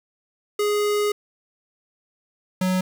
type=tone pair in turn; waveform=square; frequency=415.3 / 185 Hz; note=G#4 / F#3; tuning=0 / 0 cents; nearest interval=octave + major second; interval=1400 cents; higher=first; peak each=-20 dBFS; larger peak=neither; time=0.59-1.12 / 2.61-2.81 s; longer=first; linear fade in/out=5 ms; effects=8-bit